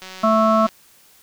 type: click train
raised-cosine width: 0.2 ms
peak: -19 dBFS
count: 126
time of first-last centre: 0.02-0.688 s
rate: 187 Hz
type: harmonic tone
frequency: 220 Hz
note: A3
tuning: in tune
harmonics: 1 / 3 / 5 / 6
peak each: -18 / -17 / -19 / -20 dBFS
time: 0.23-0.67 s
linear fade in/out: 10 ms
effects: white hiss -52 dBFS RMS until 1.22 s